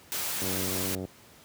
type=noise; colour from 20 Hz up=white; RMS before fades=-32 dBFS; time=0.12-0.95 s; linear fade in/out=0 ms
type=click train; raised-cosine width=2 ms; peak=-22 dBFS; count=60; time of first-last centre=0.42-1.051 s; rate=93.5 Hz
effects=pink hiss -54 dBFS RMS until 1.44 s + high-pass 80 Hz 12 dB/octave